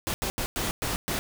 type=noise bursts at uneven times; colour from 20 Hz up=pink; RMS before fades=-29 dBFS; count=6; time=0.07-0.14 / 0.22-0.3 / 0.38-0.46 / 0.56-0.71 / 0.82-0.96 / 1.08-1.19 s; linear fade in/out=0 ms; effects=none